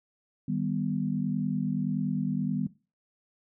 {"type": "chord", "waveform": "sine", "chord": "Eb augmented", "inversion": "none", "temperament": "equal with one note detuned", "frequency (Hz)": [155.56, 197.25, 246.9], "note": ["Eb3", "G3", "B3"], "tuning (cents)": [0, 11, 0], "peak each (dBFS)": -31, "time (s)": [0.48, 2.67], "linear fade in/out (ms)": 5, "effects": ["noise-tail reverb RT60 0.3 s tail -17 dB re dry"]}